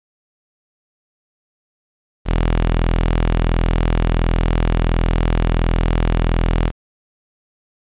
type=tone; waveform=sawtooth; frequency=41.43 Hz; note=E1; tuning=9 cents sharp; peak=-10 dBFS; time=2.25-6.72 s; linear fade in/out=50 ms; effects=resampled to 8000 Hz + 8-bit